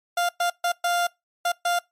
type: tone bursts at uneven times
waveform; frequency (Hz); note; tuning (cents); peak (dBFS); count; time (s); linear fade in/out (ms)
30% pulse; 698.5; F5; 0; -18; 6; 0.17-0.29 / 0.4-0.5 / 0.64-0.72 / 0.84-1.07 / 1.45-1.52 / 1.65-1.79; 5
effects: noise-tail reverb RT60 0.2 s tail -24 dB re dry + MP3 64 kbps